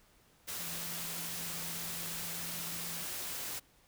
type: tone in noise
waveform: sine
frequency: 168.8 Hz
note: E3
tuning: 41 cents sharp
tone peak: -49 dBFS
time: 0.58-3.05 s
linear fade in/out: 20 ms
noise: white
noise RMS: -40 dBFS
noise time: 0.47-3.6 s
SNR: -12 dB
effects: pink hiss -66 dBFS RMS until 3.87 s